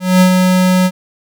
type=tone with ADSR envelope; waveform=square; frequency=184 Hz; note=F#3; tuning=9 cents flat; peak=-5 dBFS; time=0-0.91 s; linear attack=210 ms; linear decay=88 ms; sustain=-4 dB; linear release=53 ms; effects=none